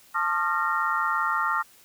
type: tone cluster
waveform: sine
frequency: 886 / 1076 / 1213 / 1379 / 1850 Hz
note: A5 / C6 / D#6 / F6 / A#6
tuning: +12 / +48 / -44 / -22 / -14 cents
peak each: -31 / -31 / -28 / -26 / -32 dBFS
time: 0.14-1.63 s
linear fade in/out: 20 ms
effects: white hiss -55 dBFS RMS until 1.84 s

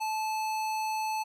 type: tone with hard clipping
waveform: sine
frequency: 870 Hz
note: A5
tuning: 20 cents flat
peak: -31 dBFS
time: 0-1.24 s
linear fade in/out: 20 ms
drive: 18 dB
effects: none

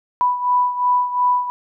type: beating tone pair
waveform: sine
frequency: 987.8 / 990.6 Hz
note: B5 / B5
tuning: 0 / +5 cents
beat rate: 2.8 Hz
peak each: -16 / -21 dBFS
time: 0.21-1.5 s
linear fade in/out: 0 ms
effects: none

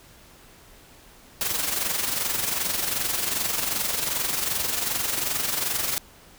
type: noise with amplitude modulation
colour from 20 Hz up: white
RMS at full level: -24 dBFS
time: 1.41-5.98 s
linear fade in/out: 0 ms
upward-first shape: sine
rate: 22.6 Hz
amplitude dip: 55%
effects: pink hiss -51 dBFS RMS until 6.38 s

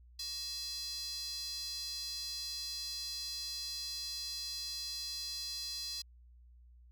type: tone with high-pass filter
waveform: square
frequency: 374.6 Hz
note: F#4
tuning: 21 cents sharp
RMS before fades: -41 dBFS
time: 0.19-6.02 s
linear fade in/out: 5 ms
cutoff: 4500 Hz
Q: 8.7
effects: added 60 Hz sine -56 dBFS peak until 6.91 s

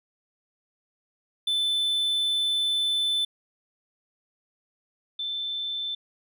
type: tone pair in turn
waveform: triangle / sine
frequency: 3520 / 3537 Hz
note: A7 / A7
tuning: 0 / +8 cents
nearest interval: unison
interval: 8 cents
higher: second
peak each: -21 / -28 dBFS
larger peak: first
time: 1.47-3.25 / 5.19-5.95 s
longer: first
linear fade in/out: 5 ms
effects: none

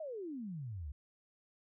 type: exponential sweep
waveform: sine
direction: down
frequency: 659 to 65.41 Hz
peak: -40 dBFS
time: 0-0.92 s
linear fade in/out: 5 ms
effects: none

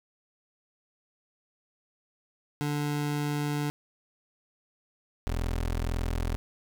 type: tone pair in turn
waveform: 25% pulse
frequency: 146.83 / 41.89 Hz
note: D3 / E1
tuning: 0 / +29 cents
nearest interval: octave + minor seventh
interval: 2171 cents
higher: first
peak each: -24 dBFS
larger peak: neither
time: 2.61-3.7 / 5.27-6.36 s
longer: neither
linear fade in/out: 0 ms
effects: none

